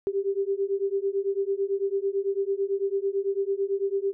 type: beating tone pair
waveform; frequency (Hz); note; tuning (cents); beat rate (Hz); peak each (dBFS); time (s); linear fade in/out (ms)
sine; 389.8 / 398.8; G4 / G4; -10 / +30; 9; -27; 0.07-4.13; 0
effects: none